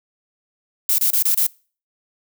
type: noise bursts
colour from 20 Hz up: violet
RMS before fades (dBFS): -17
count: 5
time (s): 0.89-1.467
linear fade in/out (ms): 2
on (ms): 93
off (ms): 28
effects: noise-tail reverb RT60 0.4 s tail -25 dB re dry